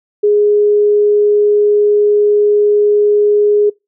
sine tone, 415.3 Hz, G#4, in tune, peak -7 dBFS, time 0.23-3.7 s, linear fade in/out 10 ms, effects noise-tail reverb RT60 0.2 s tail -24 dB re dry

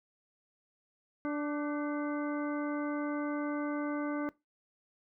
harmonic tone with a mistuned harmonic, 293.3 Hz, D4, 2 cents flat, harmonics 1 / 2 / 3 / 4 / 5 / 7, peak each -32 / -39 / -46 / -43 / -45 / -49 dBFS, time 1.25-4.29 s, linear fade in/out 0 ms, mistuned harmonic 5, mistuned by +50 cents, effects noise-tail reverb RT60 0.2 s tail -20 dB re dry

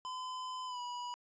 square tone with pitch glide, 1017 to 976.1 Hz, C6 to B5, -50 to -21 cents, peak -40 dBFS, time 0.05-1.14 s, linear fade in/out 0 ms, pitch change -71 cents, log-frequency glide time 0.66-0.8 s, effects resampled to 16000 Hz

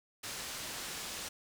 white low-pass noise, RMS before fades -42 dBFS, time 0.23-1.29 s, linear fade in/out 10 ms, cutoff 7700 Hz, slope 12 dB/octave, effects none

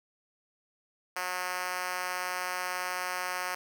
5% pulse tone with high-pass filter, 181.6 Hz, F#3, 32 cents flat, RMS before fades -34 dBFS, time 1.16-3.55 s, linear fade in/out 5 ms, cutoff 690 Hz, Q 0.88, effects none

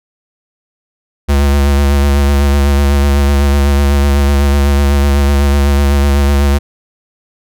square tone with vibrato, 70.5 Hz, C#2, 30 cents sharp, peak -8 dBFS, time 1.28-6.59 s, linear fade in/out 20 ms, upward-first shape sine, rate 8 Hz, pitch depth 33 cents each way, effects none

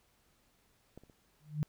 clicks, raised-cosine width 2 ms, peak -35 / -44 / -45 dBFS, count 3, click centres 0.976 / 1.036 / 1.098 s
sine tone with exponential growth, 150.5 Hz, D3, 43 cents sharp, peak -26 dBFS, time 1.4-1.63 s, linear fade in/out 0 ms, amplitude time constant 48 ms
effects pink hiss -71 dBFS RMS until 1.68 s

